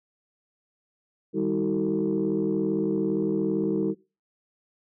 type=tone cluster; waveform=sine; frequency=157.6 / 198.8 / 320.1 / 377.7 / 450.5 Hz; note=D#3 / G3 / D#4 / F#4 / A4; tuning=+23 / +25 / +49 / +36 / +41 cents; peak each=-35 / -28 / -26 / -28 / -29 dBFS; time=1.33-3.95 s; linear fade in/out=50 ms; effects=noise-tail reverb RT60 0.3 s tail -21 dB re dry + tanh soft clip ceiling -15 dBFS